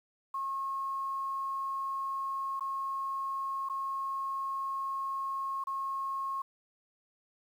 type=tone with dropouts; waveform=sine; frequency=1084 Hz; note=C#6; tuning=39 cents flat; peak=-32 dBFS; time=0.34-6.42 s; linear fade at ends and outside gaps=5 ms; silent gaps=2.596-2.607 / 3.689-3.697 / 5.64-5.67 s; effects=10-bit